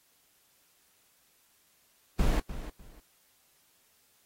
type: noise with echo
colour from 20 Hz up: brown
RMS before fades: -25 dBFS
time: 2.19-2.4 s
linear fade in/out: 5 ms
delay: 300 ms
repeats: 2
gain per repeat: -13 dB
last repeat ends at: 3 s
effects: white hiss -67 dBFS RMS until 4.25 s + AAC 48 kbps